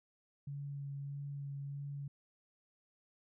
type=tone with vibrato; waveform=sine; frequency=141 Hz; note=C#3; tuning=30 cents sharp; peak=-40 dBFS; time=0.47-2.08 s; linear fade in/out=5 ms; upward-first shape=sine; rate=1.6 Hz; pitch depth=13 cents each way; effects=none